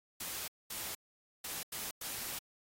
white noise bursts at uneven times, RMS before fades -41 dBFS, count 5, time 0.2-0.48 / 0.7-0.95 / 1.44-1.63 / 1.72-1.91 / 2.01-2.39 s, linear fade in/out 5 ms, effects AAC 48 kbps

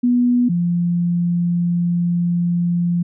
sine tone pair in turn, 244.5 / 173.46 Hz, B3 / F3, -17 / -11 cents, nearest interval tritone, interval 594 cents, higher first, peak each -12 / -15 dBFS, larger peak first, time 0.03-0.49 / 0.49-3.03 s, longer second, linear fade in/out 10 ms, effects none

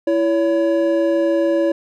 triangle tone pair together, 333 / 564 Hz, E4 / C#5, +18 / +30 cents, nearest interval major sixth, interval 912 cents, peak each -15 dBFS, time 0.07-1.72 s, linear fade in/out 5 ms, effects none

